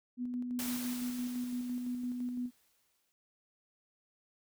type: tone with tremolo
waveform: sine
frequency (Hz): 246.7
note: B3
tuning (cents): -2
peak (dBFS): -33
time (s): 0.17-2.51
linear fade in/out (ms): 50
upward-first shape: square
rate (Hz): 5.9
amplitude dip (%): 30
type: noise with exponential decay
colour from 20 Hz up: white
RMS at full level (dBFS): -39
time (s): 0.59-3.12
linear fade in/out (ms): 0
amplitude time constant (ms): 550
effects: none